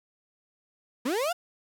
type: linear sweep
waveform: 35% pulse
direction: up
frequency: 222.7 to 731 Hz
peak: -24 dBFS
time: 1.05-1.33 s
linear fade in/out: 10 ms
effects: none